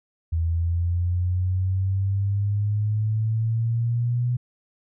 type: exponential sweep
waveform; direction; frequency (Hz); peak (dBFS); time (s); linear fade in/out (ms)
sine; up; 81.7 to 123.47; -20; 0.32-4.37; 10
effects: none